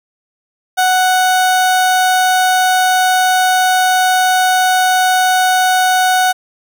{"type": "tone", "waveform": "30% pulse", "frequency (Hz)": 741, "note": "F#5", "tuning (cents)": 2, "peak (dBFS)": -7, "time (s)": [0.77, 6.33], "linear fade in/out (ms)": 20, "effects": []}